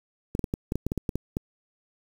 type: clicks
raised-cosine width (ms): 3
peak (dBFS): -14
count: 12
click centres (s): 0.351 / 0.393 / 0.442 / 0.539 / 0.721 / 0.756 / 0.866 / 0.919 / 0.977 / 1.092 / 1.156 / 1.369
effects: 7-bit